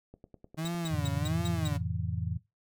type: click train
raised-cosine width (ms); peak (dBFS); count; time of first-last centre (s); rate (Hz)
2; -35; 12; 0.14-1.254; 9.87
type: tone with vibrato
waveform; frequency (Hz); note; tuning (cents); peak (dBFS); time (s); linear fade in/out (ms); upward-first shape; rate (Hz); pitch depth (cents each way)
35% pulse; 155.2; D#3; -4; -30; 0.57-1.78; 20; sine; 1.4; 180
type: tone bursts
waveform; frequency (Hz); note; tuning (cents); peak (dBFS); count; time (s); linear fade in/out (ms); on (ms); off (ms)
30% pulse; 3826; A#7; +44; -34; 6; 0.65-1.68; 5; 30; 170
type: chord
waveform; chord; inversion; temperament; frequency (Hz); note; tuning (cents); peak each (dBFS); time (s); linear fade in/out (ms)
sine; F major seventh; none; just; 87.31 / 109.13 / 130.96 / 163.7; F2 / A2 / C3 / E3; 0 / -14 / +2 / -12; -34 / -35 / -40 / -37; 0.9-2.38; 20
effects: noise-tail reverb RT60 0.2 s tail -17 dB re dry